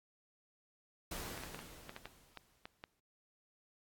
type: noise with exponential decay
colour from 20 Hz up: pink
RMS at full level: -42 dBFS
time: 1.11-3 s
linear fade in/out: 5 ms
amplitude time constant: 410 ms
type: clicks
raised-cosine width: 0.3 ms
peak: -30 dBFS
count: 10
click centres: 1.377 / 1.436 / 1.546 / 1.591 / 1.894 / 1.964 / 2.056 / 2.373 / 2.655 / 2.839 s
effects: AAC 64 kbps